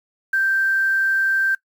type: tone with quantisation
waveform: sine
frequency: 1568 Hz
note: G6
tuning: in tune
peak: -16 dBFS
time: 0.33-1.55 s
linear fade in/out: 5 ms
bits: 7
effects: noise-tail reverb RT60 0.1 s tail -19 dB re dry